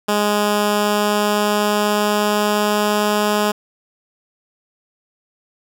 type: tone with pitch glide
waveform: 10% pulse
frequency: 207.7 to 209 Hz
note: G#3 to G#3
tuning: 0 to +11 cents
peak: -7 dBFS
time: 0.08-3.52 s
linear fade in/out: 10 ms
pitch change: +11 cents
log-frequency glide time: 0.77-3.12 s
effects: none